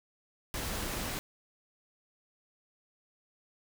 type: noise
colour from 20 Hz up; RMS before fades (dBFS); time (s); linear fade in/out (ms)
pink; -36; 0.54-1.19; 0
effects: none